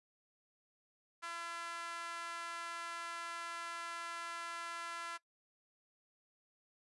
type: tone with high-pass filter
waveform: sawtooth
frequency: 338.5 Hz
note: E4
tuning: 46 cents sharp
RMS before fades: -44 dBFS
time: 1.22-5.18 s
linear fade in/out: 20 ms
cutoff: 1300 Hz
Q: 2.7
effects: noise-tail reverb RT60 0.1 s tail -20 dB re dry + resampled to 24000 Hz